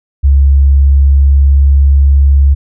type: tone with pitch glide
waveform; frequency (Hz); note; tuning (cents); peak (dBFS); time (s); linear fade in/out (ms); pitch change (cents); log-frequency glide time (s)
sine; 69.1 to 69.5; C#2 to C#2; -5 to +5; -3; 0.23-2.55; 20; +10; 0.74-1.84
effects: none